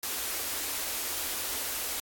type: band-stop noise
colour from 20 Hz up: white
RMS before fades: -33 dBFS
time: 0.03-2 s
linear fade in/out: 2 ms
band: 100 to 230 Hz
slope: 48 dB/octave
effects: AAC 64 kbps